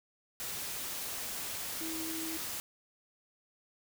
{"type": "tone in noise", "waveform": "sine", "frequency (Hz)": 322.8, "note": "E4", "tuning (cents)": -36, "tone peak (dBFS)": -39, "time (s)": [1.81, 2.37], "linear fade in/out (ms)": 0, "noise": "white", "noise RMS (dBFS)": -39, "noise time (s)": [0.4, 2.6], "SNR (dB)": -3, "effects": []}